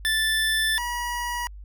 25% pulse tone pair in turn, 1760 / 964.6 Hz, A6 / B5, 0 / -41 cents, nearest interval minor seventh, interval 1041 cents, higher first, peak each -17 / -23 dBFS, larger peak first, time 0.05-0.78 / 0.78-1.47 s, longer first, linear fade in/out 0 ms, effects added 50 Hz sine -38 dBFS peak until 1.64 s

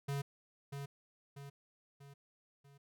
square tone with echo, 140.3 Hz, C#3, 21 cents sharp, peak -36 dBFS, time 0.08-0.22 s, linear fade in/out 10 ms, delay 640 ms, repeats 4, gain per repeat -6 dB, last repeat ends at 2.78 s, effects none

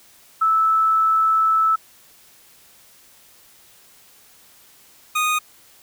sine / 25% pulse tone pair in turn, 1311 / 1238.9 Hz, E6 / D#6, -10 / -8 cents, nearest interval minor second, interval 98 cents, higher first, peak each -14 dBFS, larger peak neither, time 0.41-1.76 / 5.15-5.39 s, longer first, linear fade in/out 10 ms, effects white hiss -51 dBFS RMS until 5.82 s

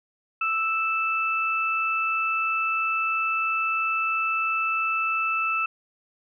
sine tone pair together, 1318.5 / 2637 Hz, E6 / E7, 0 / 0 cents, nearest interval octave, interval 1200 cents, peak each -25 dBFS, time 0.41-5.66 s, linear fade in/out 5 ms, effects none

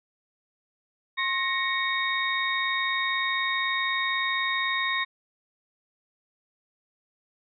sine tone cluster, 1073 / 1869 / 2222 / 3724 Hz, C6 / A#6 / C#7 / A#7, +43 / +4 / +4 / -2 cents, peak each -30 / -28 / -31 / -31 dBFS, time 1.17-5.05 s, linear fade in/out 20 ms, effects none

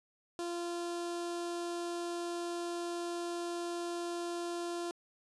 sawtooth tone with notch filter, 345.2 Hz, F4, 20 cents flat, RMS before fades -38 dBFS, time 0.39-4.91 s, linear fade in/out 0 ms, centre 2100 Hz, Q 1.6, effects resampled to 24000 Hz

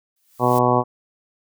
blue noise with exponential growth, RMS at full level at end -31 dBFS, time 0.16-0.59 s, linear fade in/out 5 ms, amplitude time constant 92 ms
harmonic tone, 123.47 Hz, B2, in tune, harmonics 1 / 2 / 3 / 4 / 5 / 6 / 7 / 8 / 9, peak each -23 / -23 / -23 / -23 / -23 / -23 / -23 / -23 / -23 dBFS, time 0.39-0.84 s, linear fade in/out 50 ms
effects none

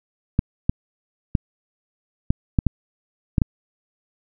clicks, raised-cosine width 5 ms, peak -4 dBFS, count 8, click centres 0.391 / 0.695 / 1.352 / 2.305 / 2.588 / 2.667 / 3.382 / 3.418 s, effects none

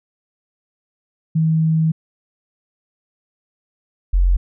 sine tone pair in turn, 159.9 / 44.72 Hz, D#3 / F1, +48 / +42 cents, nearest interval octave + minor seventh, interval 2206 cents, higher first, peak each -13 / -11 dBFS, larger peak second, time 1.35-1.92 / 4.13-4.37 s, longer first, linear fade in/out 10 ms, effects none

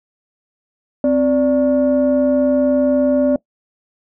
sine tone pair together, 260.5 / 584.4 Hz, C4 / D5, -7 / -9 cents, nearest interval octave + major second, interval 1398 cents, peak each -13 dBFS, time 1.04-3.36 s, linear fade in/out 2 ms, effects noise-tail reverb RT60 0.1 s tail -21 dB re dry + tanh soft clip ceiling -7 dBFS

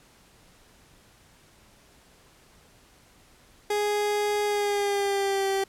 30% pulse tone with pitch glide, 414.9 to 389.4 Hz, G#4 to G4, -2 to -12 cents, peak -21 dBFS, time 3.7-5.64 s, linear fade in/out 5 ms, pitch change -110 cents, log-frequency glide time 4.45-5.47 s, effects pink hiss -57 dBFS RMS until 5.68 s + low-pass 12000 Hz 12 dB/octave

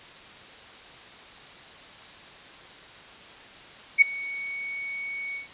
sine tone with ADSR envelope, 2231 Hz, C#7, 11 cents sharp, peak -9 dBFS, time 3.98-5.48 s, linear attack 37 ms, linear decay 8 ms, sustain -22 dB, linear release 130 ms, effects white hiss -46 dBFS RMS until 5.53 s + resampled to 8000 Hz

